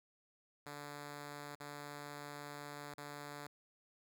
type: tone with dropouts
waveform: 5% pulse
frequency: 145.5 Hz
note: D3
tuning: 16 cents flat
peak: -35 dBFS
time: 0.66-3.47 s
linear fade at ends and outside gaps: 5 ms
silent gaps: 1.554-1.601 / 2.941-2.979 s
effects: none